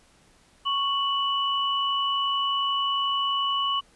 sine tone pair together, 1108.7 / 2960 Hz, C#6 / F#7, 0 / 0 cents, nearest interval octave + perfect fourth, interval 1700 cents, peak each -25 / -26 dBFS, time 0.65-3.81 s, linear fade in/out 20 ms, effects pink hiss -59 dBFS RMS until 3.95 s + resampled to 24000 Hz

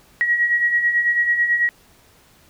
sine beating tone pair, 1900 / 1909.1 Hz, A#6 / A#6, +33 / +41 cents, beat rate 9.1 Hz, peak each -24 / -16 dBFS, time 0.21-1.69 s, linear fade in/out 0 ms, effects pink hiss -53 dBFS RMS until 2.49 s

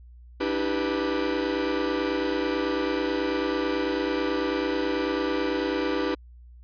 45% pulse chord, E minor seventh, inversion third, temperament equal with one note detuned, 293.7 / 322.8 / 392 / 493.9 Hz, D4 / E4 / G4 / B4, 0 / -36 / 0 / 0 cents, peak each -30 dBFS, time 0.4-6.15 s, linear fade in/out 10 ms, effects added 60 Hz sine -45 dBFS peak until 6.63 s + resampled to 11025 Hz

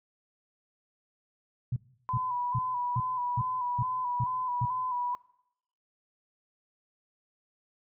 sine tone bursts, 123.9 Hz, B2, 6 cents sharp, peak -26 dBFS, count 8, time 1.72-4.654 s, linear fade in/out 5 ms, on 43 ms, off 370 ms
sine tone with vibrato, 996 Hz, B5, 14 cents sharp, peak -29 dBFS, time 2.09-5.15 s, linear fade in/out 0 ms, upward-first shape square, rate 2.3 Hz, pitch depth 32 cents each way
effects noise-tail reverb RT60 0.8 s tail -22 dB re dry

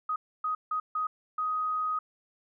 sine tone bursts at uneven times, 1253 Hz, D#6, 12 cents sharp, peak -27 dBFS, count 5, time 0.09-0.16 / 0.44-0.55 / 0.71-0.8 / 0.95-1.07 / 1.38-1.99 s, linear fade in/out 5 ms, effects none

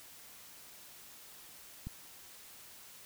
click, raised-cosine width 5 ms, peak -28 dBFS, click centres 1.87 s, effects white hiss -54 dBFS RMS until 3.05 s

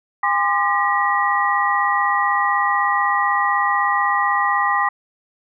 sine tone cluster, 813 / 1040 / 1196 / 1917 Hz, G#5 / C6 / D6 / A#6, -37 / -11 / +31 / +48 cents, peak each -21 dBFS, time 0.23-4.89 s, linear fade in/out 5 ms, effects none

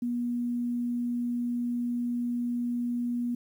sine tone, 241 Hz, B3, 42 cents flat, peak -27 dBFS, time 0.02-3.35 s, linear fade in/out 5 ms, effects 10-bit

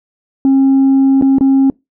sine tone with dropouts, 270 Hz, C#4, 45 cents flat, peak -4 dBFS, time 0.45-1.7 s, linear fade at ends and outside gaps 1 ms, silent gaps 1.213-1.223 / 1.384-1.409 s, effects noise-tail reverb RT60 0.2 s tail -26 dB re dry + tanh soft clip ceiling -5 dBFS

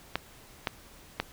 clicks, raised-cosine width 0.3 ms, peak -11 dBFS, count 3, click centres 0.156 / 0.672 / 1.2 s, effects pink hiss -53 dBFS RMS until 1.32 s

